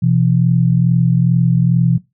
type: tone pair together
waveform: sine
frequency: 126.46 / 168.8 Hz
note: B2 / E3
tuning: +41 / +41 cents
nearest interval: perfect fourth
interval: 500 cents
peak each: -13 dBFS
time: 0.02-1.98 s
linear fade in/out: 10 ms
effects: noise-tail reverb RT60 0.2 s tail -18 dB re dry